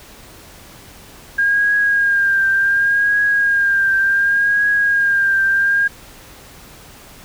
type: tone with vibrato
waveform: sine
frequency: 1615 Hz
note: G#6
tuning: 49 cents flat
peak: -12 dBFS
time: 1.38-5.88 s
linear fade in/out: 10 ms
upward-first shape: triangle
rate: 0.68 Hz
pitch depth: 45 cents each way
effects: pink hiss -41 dBFS RMS until 7.24 s